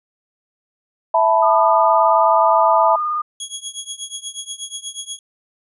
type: chord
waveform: sine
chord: E suspended fourth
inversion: none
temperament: equal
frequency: 659.3 / 880 / 987.8 Hz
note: E5 / A5 / B5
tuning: 0 / 0 / 0 cents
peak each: -16 dBFS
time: 1.14-2.96 s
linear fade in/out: 5 ms
type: tone with vibrato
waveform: sine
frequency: 1217 Hz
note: D#6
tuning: 39 cents flat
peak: -18 dBFS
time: 1.42-3.22 s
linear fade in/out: 10 ms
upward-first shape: sine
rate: 19 Hz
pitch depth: 24 cents each way
type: tone with tremolo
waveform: 15% pulse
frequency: 3322 Hz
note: G#7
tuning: in tune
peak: -16 dBFS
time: 3.4-5.19 s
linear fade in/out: 2 ms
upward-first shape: triangle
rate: 8.3 Hz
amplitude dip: 95%
effects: resampled to 24000 Hz